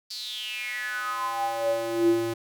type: tone with high-pass filter sweep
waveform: square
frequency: 114.7 Hz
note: A#2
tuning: 28 cents flat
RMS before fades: -28 dBFS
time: 0.1-2.34 s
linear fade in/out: 10 ms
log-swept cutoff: 4700 to 240 Hz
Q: 8.2
effects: none